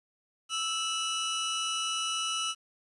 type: tone pair together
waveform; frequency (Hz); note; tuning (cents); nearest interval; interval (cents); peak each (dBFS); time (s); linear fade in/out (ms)
sawtooth; 1318.5 / 2936; E6 / F#7; 0 / -14; octave + major second; 1386; -30 / -28; 0.49-2.55; 50
effects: resampled to 24000 Hz + 10-bit